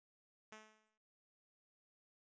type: tone with exponential decay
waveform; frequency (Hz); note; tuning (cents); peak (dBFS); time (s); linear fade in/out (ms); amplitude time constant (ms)
5% pulse; 216.5; A3; -28; -40; 0.52-0.98; 5; 100
effects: resampled to 16000 Hz